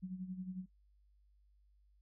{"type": "tone with tremolo", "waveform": "sine", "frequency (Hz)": 185, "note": "F#3", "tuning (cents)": 0, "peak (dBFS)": -38, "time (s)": [0.02, 0.66], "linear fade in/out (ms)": 20, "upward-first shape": "sine", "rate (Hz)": 11, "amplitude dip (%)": 65, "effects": ["noise-tail reverb RT60 0.1 s tail -22 dB re dry", "added 50 Hz sine -66 dBFS peak until 2.01 s"]}